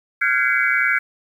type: tone cluster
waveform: sine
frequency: 1394 / 1517 / 1648 / 2055 / 2264 Hz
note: F6 / F#6 / G#6 / C7 / C#7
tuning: -4 / +43 / -14 / -32 / +36 cents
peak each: -22 dBFS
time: 0.21-0.99 s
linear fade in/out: 10 ms
effects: 8-bit